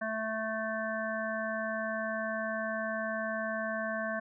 harmonic tone, 220 Hz, A3, in tune, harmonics 1 / 3 / 5 / 7 / 8, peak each -39 / -35 / -41 / -38 / -40 dBFS, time 0.01-4.2 s, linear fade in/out 10 ms, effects none

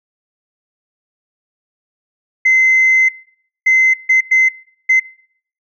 sine tone bursts at uneven times, 2060 Hz, C7, 28 cents flat, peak -6 dBFS, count 5, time 2.45-3.09 / 3.66-3.94 / 4.09-4.21 / 4.31-4.49 / 4.89-5 s, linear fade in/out 10 ms, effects noise-tail reverb RT60 0.6 s tail -23 dB re dry + tanh soft clip ceiling -4 dBFS

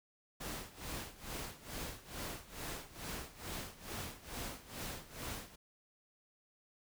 pink noise with tremolo, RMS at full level -42 dBFS, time 0.4-5.56 s, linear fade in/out 10 ms, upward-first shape sine, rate 2.3 Hz, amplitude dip 85%, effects none

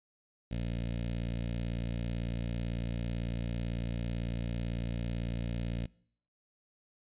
15% pulse tone with notch filter, 58 Hz, A#1, 8 cents flat, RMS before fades -35 dBFS, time 0.51-5.86 s, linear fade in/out 5 ms, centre 1100 Hz, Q 0.58, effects noise-tail reverb RT60 0.6 s tail -23 dB re dry + resampled to 8000 Hz

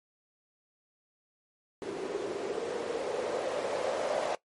violet noise with low-pass filter sweep, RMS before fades -33 dBFS, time 1.82-4.35 s, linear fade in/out 0 ms, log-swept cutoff 380 to 600 Hz, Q 4.8, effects noise-tail reverb RT60 0.1 s tail -18 dB re dry + MP3 48 kbps

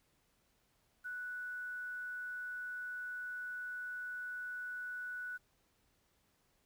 sine tone with quantisation, 1480 Hz, F#6, in tune, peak -40 dBFS, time 1.04-5.38 s, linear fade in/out 20 ms, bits 11, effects pink hiss -75 dBFS RMS until 6.65 s

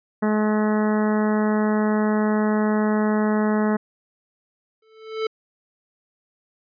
harmonic tone, 213.1 Hz, G#3, 45 cents sharp, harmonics 1 / 2 / 3 / 4 / 5 / 6 / 7 / 8 / 9, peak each -19 / -25 / -29 / -31 / -33 / -35 / -36 / -37 / -38 dBFS, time 0.22-3.77 s, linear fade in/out 10 ms
square tone with exponential growth, 440 Hz, A4, in tune, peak -20 dBFS, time 4.82-5.27 s, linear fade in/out 5 ms, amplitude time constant 96 ms
effects resampled to 11025 Hz

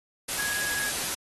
sine tone in noise, 1661.2 Hz, G#6, in tune, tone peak -30 dBFS, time 0.38-0.9 s, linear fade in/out 10 ms, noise white, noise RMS -30 dBFS, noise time 0.28-1.15 s, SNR -3 dB, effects AAC 32 kbps

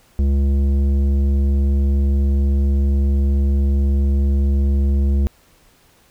triangle tone with tanh clipping, 69.4 Hz, C#2, 3 cents sharp, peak -15 dBFS, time 0.19-5.27 s, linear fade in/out 0 ms, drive 15 dB, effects pink hiss -54 dBFS RMS until 6.1 s

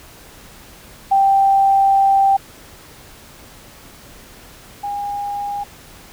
sine tone pair in turn, 784 / 812.9 Hz, G5 / G#5, 0 / -37 cents, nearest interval minor second, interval 63 cents, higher second, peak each -10 / -21 dBFS, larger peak first, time 1.11-2.37 / 4.83-5.64 s, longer first, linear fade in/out 10 ms, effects pink hiss -42 dBFS RMS until 6.12 s

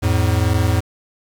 square tone pair together, 84.83 / 107 Hz, F2 / A2, -50 / -48 cents, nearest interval major third, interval 402 cents, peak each -18 dBFS, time 0.02-0.81 s, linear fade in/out 20 ms, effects 7-bit

